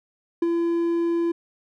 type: tone with ADSR envelope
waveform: triangle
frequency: 338.5 Hz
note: E4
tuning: 46 cents sharp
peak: -14 dBFS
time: 0.42-1.32 s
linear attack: 5 ms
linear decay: 22 ms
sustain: -4 dB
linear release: 9 ms
effects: none